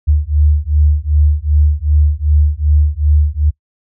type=beating tone pair; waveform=sine; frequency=73.42 / 76.02 Hz; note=D2 / D#2; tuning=0 / -40 cents; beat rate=2.6 Hz; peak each=-12 dBFS; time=0.07-3.51 s; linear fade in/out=20 ms; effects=noise-tail reverb RT60 0.1 s tail -23 dB re dry